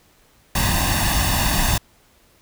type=noise with comb filter; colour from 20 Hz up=pink; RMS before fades=-19 dBFS; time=0.55-1.78 s; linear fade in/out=5 ms; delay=1.1 ms; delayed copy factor=+0.8; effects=pink hiss -56 dBFS RMS until 2.41 s